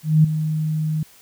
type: tone with ADSR envelope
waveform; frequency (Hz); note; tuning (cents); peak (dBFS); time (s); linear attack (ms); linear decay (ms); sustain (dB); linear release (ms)
sine; 155.56; D#3; 0; -8; 0.03-1.03; 210; 9; -11; 3
effects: white hiss -50 dBFS RMS until 1.21 s